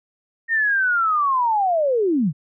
sine linear sweep, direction down, 1854 to 130 Hz, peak -16 dBFS, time 0.48-2.33 s, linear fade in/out 50 ms, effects none

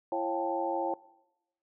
sine tone cluster, 337.9 / 545 / 705 / 790 / 883 Hz, E4 / C#5 / F5 / G5 / A5, +43 / -29 / +16 / +13 / +6 cents, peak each -35 / -33 / -40 / -34 / -36 dBFS, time 0.12-0.94 s, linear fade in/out 2 ms, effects noise-tail reverb RT60 0.9 s tail -21 dB re dry

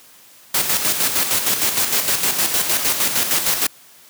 white noise with tremolo, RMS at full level -17 dBFS, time 0.54-3.67 s, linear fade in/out 5 ms, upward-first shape square, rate 6.5 Hz, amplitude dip 50%, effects white hiss -47 dBFS RMS until 4.09 s + high-pass 100 Hz 12 dB/octave

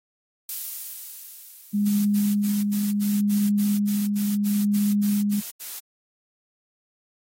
violet noise with exponential decay, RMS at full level -28 dBFS, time 0.49-3.25 s, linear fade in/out 2 ms, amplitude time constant 600 ms
sine tone with tremolo, 205.2 Hz, G#3, 21 cents flat, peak -18 dBFS, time 1.73-5.41 s, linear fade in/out 20 ms, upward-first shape sine, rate 0.72 Hz, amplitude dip 30%
blue noise bursts, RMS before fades -34 dBFS, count 14, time 1.85-5.804 s, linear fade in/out 20 ms, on 210 ms, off 78 ms
effects AAC 48 kbps

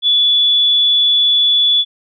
sine tone, 3437 Hz, A7, 41 cents flat, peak -9 dBFS, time 0.02-1.85 s, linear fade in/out 50 ms, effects none

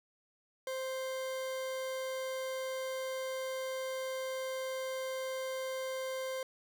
40% pulse tone, 523.3 Hz, C5, in tune, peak -35 dBFS, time 0.67-6.43 s, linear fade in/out 2 ms, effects none

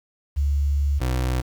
sine / 30% pulse tone pair in turn, 71.2 / 63.12 Hz, C#2 / B1, +47 / +38 cents, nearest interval major second, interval 209 cents, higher first, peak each -18 / -18 dBFS, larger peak neither, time 0.36-1 / 1-1.42 s, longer first, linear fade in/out 20 ms, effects 8-bit

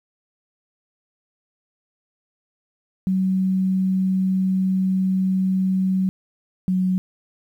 sine tone pair in turn, 188.4 / 185.27 Hz, F#3 / F#3, +32 / +3 cents, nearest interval unison, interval 29 cents, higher first, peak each -17 dBFS, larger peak neither, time 3.07-6.09 / 6.68-6.98 s, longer first, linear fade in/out 0 ms, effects 9-bit

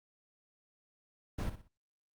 brown noise with echo, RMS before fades -35 dBFS, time 1.38-1.5 s, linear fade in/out 10 ms, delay 61 ms, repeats 3, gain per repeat -10 dB, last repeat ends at 1.683 s, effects Opus 48 kbps

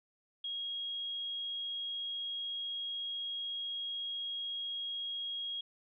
sine tone, 3282 Hz, G#7, 21 cents flat, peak -36 dBFS, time 0.44-5.61 s, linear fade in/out 5 ms, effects none

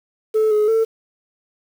sine tone with pitch steps, 435.3 / 423.4 / 447.6 Hz, A4 / G#4 / A4, -19 / +33 / +30 cents, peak -11 dBFS, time 0.34-0.85 s, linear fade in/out 20 ms, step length 170 ms, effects tanh soft clip ceiling -12 dBFS + 7-bit

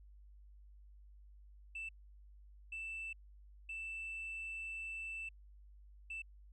sine tone bursts at uneven times, 2655 Hz, E7, 12 cents sharp, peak -40 dBFS, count 4, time 1.75-1.89 / 2.72-3.13 / 3.69-5.29 / 6.1-6.22 s, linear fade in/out 5 ms, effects tanh soft clip ceiling -39 dBFS + added 50 Hz sine -56 dBFS peak until 6.52 s

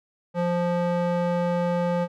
square tone with band-pass filter, 174.61 Hz, F3, in tune, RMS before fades -24 dBFS, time 0.34-2.08 s, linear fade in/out 50 ms, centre 550 Hz, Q 1, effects none

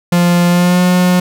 45% pulse tone with pitch glide, 174.61 to 180.25 Hz, F3 to F#3, 0 to -45 cents, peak -8 dBFS, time 0.12-1.2 s, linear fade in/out 5 ms, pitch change +55 cents, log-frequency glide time 0.48-0.82 s, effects none

